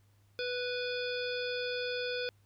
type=harmonic tone with a mistuned harmonic; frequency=493.9 Hz; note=B4; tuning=in tune; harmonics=1 / 3 / 5 / 7 / 9 / 10; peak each=-35 / -40 / -42 / -43 / -45 / -45 dBFS; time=0.39-2.29 s; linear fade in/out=0 ms; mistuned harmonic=9; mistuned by=-19 cents; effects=added 101 Hz sine -63 dBFS peak until 2.45 s + pink hiss -73 dBFS RMS until 2.45 s